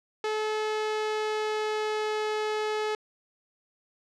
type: tone with pitch glide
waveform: sawtooth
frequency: 430.6 to 428.1 Hz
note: A4 to A4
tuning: -37 to -47 cents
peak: -23 dBFS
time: 0.24-2.95 s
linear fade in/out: 2 ms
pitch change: -10 cents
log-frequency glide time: 0.59-2.28 s
effects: low-pass 5000 Hz 12 dB/octave